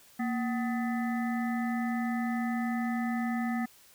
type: harmonic tone with a mistuned harmonic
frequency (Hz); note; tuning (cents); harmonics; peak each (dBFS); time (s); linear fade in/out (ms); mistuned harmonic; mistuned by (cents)
251.6; B3; +32; 1 / 3 / 5 / 7 / 8; -29 / -37 / -43 / -42 / -43; 0.19-3.66; 10; 1; -130
effects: white hiss -58 dBFS RMS until 3.94 s